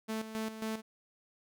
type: tone with tremolo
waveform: sawtooth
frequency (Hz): 220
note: A3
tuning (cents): 0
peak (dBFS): -30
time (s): 0.08-0.82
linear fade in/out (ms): 20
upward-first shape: square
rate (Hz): 3.7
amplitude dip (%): 65
effects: none